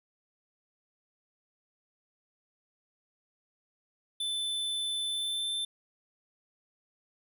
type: tone with pitch glide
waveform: square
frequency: 3520 to 3551 Hz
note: A7 to A7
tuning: 0 to +15 cents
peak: -31 dBFS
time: 4.2-5.65 s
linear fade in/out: 5 ms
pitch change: +15 cents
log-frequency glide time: 5.07-5.52 s
effects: none

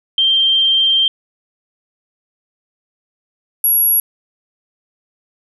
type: tone pair in turn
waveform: sine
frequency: 3158 / 11309 Hz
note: G7 / F9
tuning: +12 / +21 cents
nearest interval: octave + minor seventh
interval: 2209 cents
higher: second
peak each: -10 dBFS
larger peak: neither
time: 0.18-1.08 / 3.64-4 s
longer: first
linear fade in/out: 2 ms
effects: none

